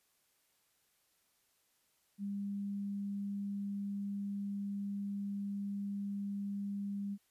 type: tone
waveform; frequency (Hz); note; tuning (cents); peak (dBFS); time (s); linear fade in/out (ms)
sine; 200.6; G3; +40; -36; 2.18-7.18; 50
effects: white hiss -75 dBFS RMS until 7.3 s + resampled to 32000 Hz